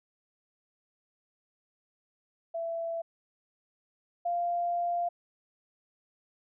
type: tone pair in turn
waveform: sine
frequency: 667 / 695.4 Hz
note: E5 / F5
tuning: +20 / -8 cents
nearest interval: minor second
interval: 72 cents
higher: second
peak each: -31 / -27 dBFS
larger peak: second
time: 2.54-3.02 / 4.25-5.09 s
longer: second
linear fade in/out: 10 ms
effects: none